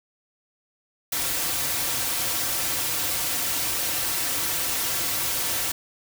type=noise with comb filter; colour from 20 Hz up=white; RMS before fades=-26 dBFS; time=1.12-5.72 s; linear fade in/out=5 ms; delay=4.8 ms; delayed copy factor=-0.55; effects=none